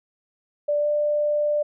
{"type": "tone with pitch glide", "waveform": "sine", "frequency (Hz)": [587.3, 593.1], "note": ["D5", "D5"], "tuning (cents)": [0, 17], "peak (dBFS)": -19, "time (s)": [0.68, 1.63], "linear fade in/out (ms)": 10, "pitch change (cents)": 17, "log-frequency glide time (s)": [0.79, 0.87], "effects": []}